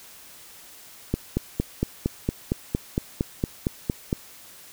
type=click train; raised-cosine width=3 ms; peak=-9 dBFS; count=14; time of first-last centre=1.14-4.129 s; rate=4.35 Hz; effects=white hiss -47 dBFS RMS until 4.72 s